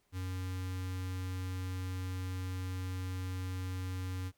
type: tone with notch filter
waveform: square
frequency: 92.5 Hz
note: F#2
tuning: in tune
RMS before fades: -38 dBFS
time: 0.12-4.32 s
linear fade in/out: 50 ms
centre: 620 Hz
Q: 1.1
effects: pink hiss -75 dBFS RMS until 4.37 s